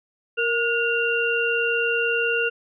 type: tone cluster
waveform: sine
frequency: 464.6 / 1439 / 2768 Hz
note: A#4 / F#6 / F7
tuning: -6 / -49 / -16 cents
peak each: -24 dBFS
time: 0.37-2.5 s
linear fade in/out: 20 ms
effects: none